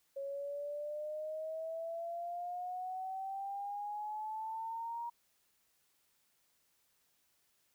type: exponential sweep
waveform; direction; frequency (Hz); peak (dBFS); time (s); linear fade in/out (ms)
sine; up; 549 to 947; -38; 0.16-5.1; 10
effects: white hiss -75 dBFS RMS until 7.74 s

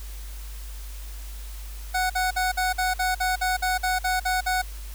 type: tone bursts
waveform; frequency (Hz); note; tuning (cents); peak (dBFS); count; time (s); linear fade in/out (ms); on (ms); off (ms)
25% pulse; 740; F#5; 0; -18; 13; 1.94-4.62; 10; 160; 50
effects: added 50 Hz sine -34 dBFS peak until 4.94 s + white hiss -46 dBFS RMS until 4.94 s

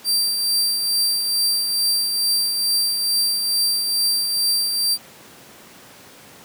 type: tone with tremolo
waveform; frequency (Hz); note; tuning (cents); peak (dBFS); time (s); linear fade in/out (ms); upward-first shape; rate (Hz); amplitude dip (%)
sawtooth; 4700; D8; +1; -13; 0.04-4.98; 50; triangle; 2.3; 45
effects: pink hiss -44 dBFS RMS until 6.44 s + high-pass 150 Hz 12 dB/octave

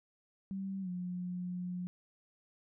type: tone with pitch glide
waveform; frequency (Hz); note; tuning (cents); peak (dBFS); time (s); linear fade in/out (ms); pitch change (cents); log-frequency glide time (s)
sine; 193.4 to 179.41; G3 to F3; -23 to +47; -36; 0.51-1.87; 0; -130; 0.81-0.89
effects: none

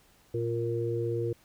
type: harmonic tone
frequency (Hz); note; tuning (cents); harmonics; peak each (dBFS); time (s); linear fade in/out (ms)
116.54; A#2; 0; 1 / 3 / 4; -32 / -32 / -32; 0.34-1.33; 5
effects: pink hiss -62 dBFS RMS until 1.44 s

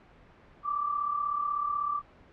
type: tone pair together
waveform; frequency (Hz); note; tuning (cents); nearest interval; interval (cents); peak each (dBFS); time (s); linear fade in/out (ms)
sine; 1164.8 / 1201; D6 / D6; -15 / +38; minor second; 53; -28 / -34; 0.63-2.02; 50
effects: pink hiss -56 dBFS RMS until 2.32 s + low-pass 2000 Hz 12 dB/octave

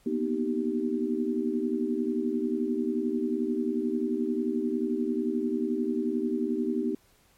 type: tone cluster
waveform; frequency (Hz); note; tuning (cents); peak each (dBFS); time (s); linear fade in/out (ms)
sine; 237.4 / 248.7 / 310.9 / 388; A#3 / B3 / D#4 / G4; +32 / +12 / -1 / -18; -31; 0.06-6.95; 5
effects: pink hiss -63 dBFS RMS until 7.37 s + MP3 64 kbps

